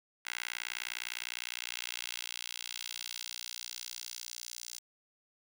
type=tone with high-pass filter sweep; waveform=10% pulse; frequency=59.8 Hz; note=A#1; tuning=45 cents sharp; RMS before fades=-42 dBFS; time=0.25-4.79 s; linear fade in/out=10 ms; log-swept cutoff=1900 to 5500 Hz; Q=1.5; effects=none